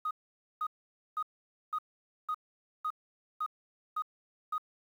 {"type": "tone bursts", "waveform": "sine", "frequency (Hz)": 1247, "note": "D#6", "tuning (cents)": 3, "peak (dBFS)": -29, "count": 9, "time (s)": [0.05, 4.581], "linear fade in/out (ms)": 5, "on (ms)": 59, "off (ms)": 500, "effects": ["tanh soft clip ceiling -27 dBFS", "10-bit"]}